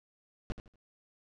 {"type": "noise with echo", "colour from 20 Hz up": "brown", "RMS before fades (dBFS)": -33, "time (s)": [0.5, 0.52], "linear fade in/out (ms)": 0, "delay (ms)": 79, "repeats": 3, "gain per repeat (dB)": -11, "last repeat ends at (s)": 0.757, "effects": ["low-pass 5000 Hz 12 dB/octave"]}